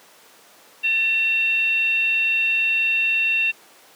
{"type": "tone with frequency modulation", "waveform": "sine", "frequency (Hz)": 2711, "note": "E7", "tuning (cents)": 48, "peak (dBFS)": -17, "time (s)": [0.83, 3.52], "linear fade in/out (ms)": 20, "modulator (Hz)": 957, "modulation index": 0.3, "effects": ["pink hiss -49 dBFS RMS until 3.95 s", "high-pass 400 Hz 12 dB/octave"]}